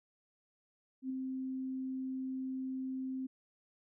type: tone with ADSR envelope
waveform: sine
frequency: 261.6 Hz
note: C4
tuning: in tune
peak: -33 dBFS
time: 1.02-3.27 s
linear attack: 79 ms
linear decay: 6 ms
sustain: -3 dB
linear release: 11 ms
effects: none